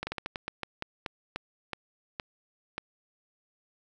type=slowing click train; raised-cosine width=0.3 ms; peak=-17 dBFS; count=14; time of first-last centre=0.03-2.78 s; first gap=40 ms; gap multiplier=1.25; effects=none